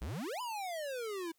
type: exponential two-way sweep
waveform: square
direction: up then down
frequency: 51.8 to 1019 to 320.3 Hz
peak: -38 dBFS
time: 0.01-1.32 s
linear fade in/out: 10 ms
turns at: 0.41 s
effects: white hiss -75 dBFS RMS until 1.38 s